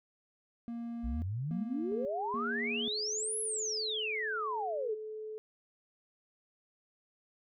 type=tone bursts; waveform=triangle; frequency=234.1 Hz; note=A#3; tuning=8 cents sharp; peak=-35 dBFS; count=3; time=0.68-2.88 s; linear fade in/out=0 ms; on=540 ms; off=290 ms
type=exponential two-way sweep; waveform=sine; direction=up then down; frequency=55 to 11175 to 403.7 Hz; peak=-33 dBFS; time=1.03-4.95 s; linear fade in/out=20 ms; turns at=3.39 s
type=tone with pitch glide; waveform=sine; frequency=410.4 to 432.5 Hz; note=G#4 to A4; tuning=-21 to -30 cents; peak=-39 dBFS; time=1.92-5.38 s; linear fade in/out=0 ms; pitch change=+91 cents; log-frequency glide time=2.56-3.24 s
effects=none